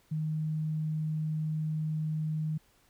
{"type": "tone", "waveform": "sine", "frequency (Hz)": 155.56, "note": "D#3", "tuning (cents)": 0, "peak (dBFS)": -29, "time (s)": [0.11, 2.58], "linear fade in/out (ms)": 10, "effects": ["pink hiss -66 dBFS RMS until 2.89 s"]}